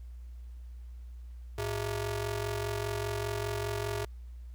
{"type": "ring-modulated tone", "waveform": "sawtooth", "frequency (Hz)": 259, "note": "C4", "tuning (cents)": -17, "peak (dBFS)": -25, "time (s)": [1.58, 4.05], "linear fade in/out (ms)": 5, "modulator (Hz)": 152, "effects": ["added 60 Hz sine -42 dBFS peak until 4.54 s", "pink hiss -70 dBFS RMS until 4.54 s"]}